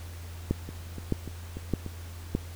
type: two click trains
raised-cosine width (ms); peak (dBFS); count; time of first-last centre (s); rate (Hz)
3; -24 / -12; 5 / 4; 0.69-1.863 / 0.51-2.35; 3.41 / 1.63
effects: added 85 Hz sine -39 dBFS peak until 2.55 s + pink hiss -49 dBFS RMS until 2.55 s